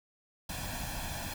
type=noise with comb filter; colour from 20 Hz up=pink; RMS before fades=-38 dBFS; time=0.49-1.34 s; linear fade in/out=5 ms; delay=1.2 ms; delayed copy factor=+0.75; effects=none